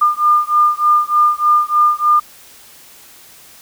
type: beating tone pair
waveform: sine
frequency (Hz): 1204 / 1207.3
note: D6 / D6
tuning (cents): +43 / +47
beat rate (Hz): 3.3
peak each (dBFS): -13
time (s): 0.01-2.2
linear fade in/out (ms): 10
effects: white hiss -42 dBFS RMS until 3.61 s